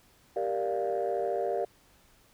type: chord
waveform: sine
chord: G minor seventh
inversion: none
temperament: equal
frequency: 392 / 466.2 / 587.3 / 698.5 Hz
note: G4 / Bb4 / D5 / F5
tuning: 0 / 0 / 0 / 0 cents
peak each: -32 dBFS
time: 0.36-1.65 s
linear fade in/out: 5 ms
effects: tanh soft clip ceiling -21 dBFS + pink hiss -62 dBFS RMS until 2.33 s